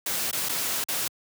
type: noise with dropouts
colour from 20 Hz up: white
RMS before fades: -28 dBFS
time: 0.06-1.08 s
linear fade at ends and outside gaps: 5 ms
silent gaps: 0.313-0.328 / 0.488-0.492 / 0.841-0.885 s
effects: high-pass 100 Hz 12 dB/octave